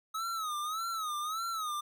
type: tone with vibrato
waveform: square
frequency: 1274 Hz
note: D#6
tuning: 41 cents sharp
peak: -34 dBFS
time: 0.14-1.81 s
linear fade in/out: 10 ms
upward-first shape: sine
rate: 1.7 Hz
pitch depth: 120 cents each way
effects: none